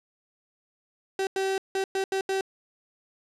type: tone bursts at uneven times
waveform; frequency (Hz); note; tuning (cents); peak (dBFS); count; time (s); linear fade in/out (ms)
35% pulse; 385.2; G4; -30; -23; 6; 1.19-1.27 / 1.36-1.58 / 1.75-1.84 / 1.95-2.04 / 2.12-2.21 / 2.29-2.41; 2
effects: low-pass 9000 Hz 12 dB/octave